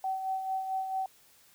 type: tone with tremolo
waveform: sine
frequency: 763 Hz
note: G5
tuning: 47 cents flat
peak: -28 dBFS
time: 0.04-1.06 s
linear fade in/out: 2 ms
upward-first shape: sine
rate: 4.5 Hz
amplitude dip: 50%
effects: white hiss -61 dBFS RMS until 1.54 s